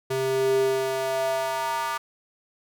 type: tone with high-pass filter sweep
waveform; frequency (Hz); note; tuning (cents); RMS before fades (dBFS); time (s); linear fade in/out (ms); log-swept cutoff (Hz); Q
square; 132.5; C3; +22; -25; 0.1-1.98; 10; 280 to 1100; 4.1
effects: none

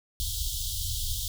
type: band-stop noise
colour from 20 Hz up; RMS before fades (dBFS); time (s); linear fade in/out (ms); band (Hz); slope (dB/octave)
pink; -31; 0.2-1.28; 0; 110 to 3100; 96
effects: none

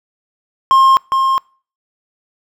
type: tone with echo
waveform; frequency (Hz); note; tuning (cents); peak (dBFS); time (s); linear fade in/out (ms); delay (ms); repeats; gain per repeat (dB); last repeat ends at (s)
triangle; 1066; C6; +32; -4; 0.71-0.97; 0; 410; 1; -5; 1.38
effects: noise-tail reverb RT60 0.4 s tail -26 dB re dry

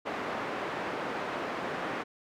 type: band-pass noise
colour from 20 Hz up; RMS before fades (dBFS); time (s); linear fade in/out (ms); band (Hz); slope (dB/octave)
pink; -35; 0.05-2.04; 20; 310 to 1800; 12
effects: none

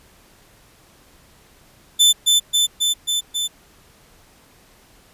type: tone with echo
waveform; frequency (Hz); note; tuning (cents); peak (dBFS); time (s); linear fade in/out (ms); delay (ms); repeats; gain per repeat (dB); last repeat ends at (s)
sawtooth; 3527; A7; +3; -7; 1.99-2.13; 20; 270; 5; -2; 3.48
effects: pink hiss -52 dBFS RMS until 5.13 s + resampled to 32000 Hz

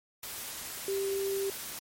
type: tone in noise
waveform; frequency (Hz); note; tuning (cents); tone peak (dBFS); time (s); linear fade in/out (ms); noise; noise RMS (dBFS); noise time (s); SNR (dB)
sine; 392; G4; 0; -29; 0.88-1.5; 2; white; -40; 0.23-1.79; +8
effects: MP3 64 kbps

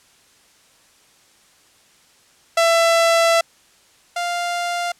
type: tone pair in turn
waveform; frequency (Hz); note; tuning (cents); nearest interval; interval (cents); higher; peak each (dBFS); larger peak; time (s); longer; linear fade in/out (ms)
sawtooth; 668 / 698.4; E5 / F5; +23 / 0; minor second; 77; second; -9 / -17; first; 2.57-3.41 / 4.16-4.92; first; 5
effects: white hiss -54 dBFS RMS until 4.99 s + low-pass 9000 Hz 12 dB/octave

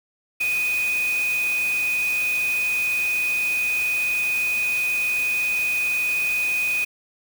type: tone in noise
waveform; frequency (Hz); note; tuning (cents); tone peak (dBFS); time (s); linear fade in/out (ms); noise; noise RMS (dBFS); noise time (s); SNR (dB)
sine; 2489; D#7; 0; -20; 0.4-6.85; 10; white; -34; 0.4-6.85; +11
effects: none

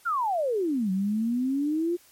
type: exponential two-way sweep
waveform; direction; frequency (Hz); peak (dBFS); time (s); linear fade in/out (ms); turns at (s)
sine; down then up; 1457 to 185 to 355.7; -23; 0.05-1.97; 20; 0.91
effects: white hiss -57 dBFS RMS until 2.11 s + MP3 64 kbps

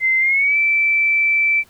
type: tone with pitch glide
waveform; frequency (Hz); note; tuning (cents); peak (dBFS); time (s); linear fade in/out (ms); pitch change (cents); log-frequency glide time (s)
sine; 2073 to 2327; C7 to D7; -17 to -17; -13; 0-1.64; 50; +200; 0.19-0.57
effects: pink hiss -52 dBFS RMS until 1.69 s

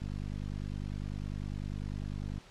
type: click train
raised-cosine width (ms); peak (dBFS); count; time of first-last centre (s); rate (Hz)
5; -27; 119; 0.02-2.38; 50
effects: pink hiss -56 dBFS RMS until 2.5 s + low-pass 6000 Hz 12 dB/octave

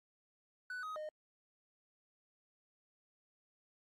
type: tone with pitch steps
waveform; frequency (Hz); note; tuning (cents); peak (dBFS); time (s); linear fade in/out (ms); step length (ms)
triangle; 1491 / 1258 / 614; F#6 / D#6 / D#5; +13 / +19 / -23; -39; 0.7-1.09; 2; 130
effects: AAC 64 kbps

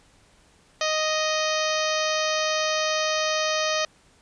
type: harmonic tone with a mistuned harmonic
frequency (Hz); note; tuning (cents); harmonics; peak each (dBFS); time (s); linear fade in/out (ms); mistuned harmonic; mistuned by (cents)
622.3; D#5; 0; 1 / 2 / 3 / 4 / 5 / 6 / 7 / 8 / 9 / 10; -26 / -29 / -31 / -32 / -33 / -34 / -34 / -35 / -36 / -36; 0.81-3.85; 2; 9; +19
effects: pink hiss -58 dBFS RMS until 4.21 s + resampled to 22050 Hz

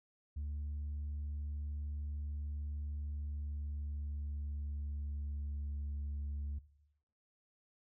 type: tone with pitch glide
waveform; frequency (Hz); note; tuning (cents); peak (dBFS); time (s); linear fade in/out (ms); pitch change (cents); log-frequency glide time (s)
sine; 73.42 to 71.99; D2 to D2; 0 to -34; -35; 0.36-6.59; 10; -34; 3-5.88
effects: noise-tail reverb RT60 0.9 s tail -19 dB re dry + tanh soft clip ceiling -36 dBFS

